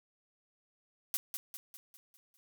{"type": "noise with echo", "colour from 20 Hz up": "blue", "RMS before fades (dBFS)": -33, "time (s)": [1.14, 1.17], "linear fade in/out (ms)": 0, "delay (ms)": 200, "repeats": 6, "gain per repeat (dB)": -6, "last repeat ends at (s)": 2.37, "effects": []}